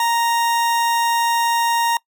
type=tone; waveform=40% pulse; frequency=932.3 Hz; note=A#5; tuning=in tune; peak=-15 dBFS; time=0-1.97 s; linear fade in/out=2 ms; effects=noise-tail reverb RT60 0.1 s tail -23 dB re dry